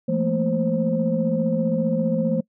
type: tone cluster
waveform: sine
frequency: 169.3 / 216.3 / 231.4 / 527 Hz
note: E3 / A3 / A#3 / C5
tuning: +46 / -29 / -13 / +12 cents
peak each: -24 dBFS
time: 0.08-2.41 s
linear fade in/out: 10 ms
effects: noise-tail reverb RT60 0.1 s tail -24 dB re dry + tanh soft clip ceiling -9 dBFS